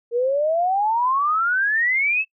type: exponential sweep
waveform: sine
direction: up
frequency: 462.3 to 2662 Hz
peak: -17 dBFS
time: 0.11-2.25 s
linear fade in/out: 50 ms
effects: noise-tail reverb RT60 0.1 s tail -24 dB re dry